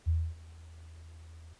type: tone with ADSR envelope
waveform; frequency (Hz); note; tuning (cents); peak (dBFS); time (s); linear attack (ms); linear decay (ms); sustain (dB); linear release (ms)
sine; 81.6; E2; -17; -23; 0.06-1.54; 26; 260; -24; 11
effects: pink hiss -62 dBFS RMS until 1.59 s + resampled to 22050 Hz